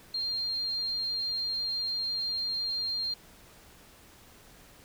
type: tone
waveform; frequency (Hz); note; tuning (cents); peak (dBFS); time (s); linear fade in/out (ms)
sine; 4198; C8; +5; -29; 0.14-3.14; 5
effects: pink hiss -55 dBFS RMS until 4.84 s